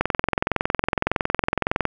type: click train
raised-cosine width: 0.5 ms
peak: -4 dBFS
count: 41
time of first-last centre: 0.01-1.853 s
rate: 21.7 Hz
effects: none